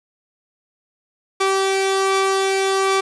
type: tone pair together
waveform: sawtooth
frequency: 386.7 / 1158.8 Hz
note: G4 / D6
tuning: -24 / -24 cents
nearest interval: octave + perfect fifth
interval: 1900 cents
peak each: -13 / -20 dBFS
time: 1.4-3.01 s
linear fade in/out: 10 ms
effects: resampled to 22050 Hz + 8-bit